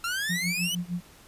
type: exponential sweep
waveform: sawtooth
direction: up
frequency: 1346 to 3041 Hz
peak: -24 dBFS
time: 0.04-0.75 s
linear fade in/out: 2 ms
type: tone with tremolo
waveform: sine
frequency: 175.9 Hz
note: F3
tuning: 13 cents sharp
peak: -26 dBFS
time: 0.29-1.01 s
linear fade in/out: 10 ms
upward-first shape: sine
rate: 6.5 Hz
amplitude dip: 95%
effects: pink hiss -53 dBFS RMS until 1.27 s + resampled to 32000 Hz